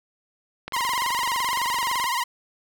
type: click train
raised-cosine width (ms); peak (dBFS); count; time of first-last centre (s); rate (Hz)
0.3; -16; 33; 0.68-2.042; 23.5
type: tone with vibrato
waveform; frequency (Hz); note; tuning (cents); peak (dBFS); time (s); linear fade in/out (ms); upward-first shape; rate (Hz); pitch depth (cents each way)
sawtooth; 1000; B5; +21; -19; 0.73-2.24; 10; sine; 18; 120
effects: none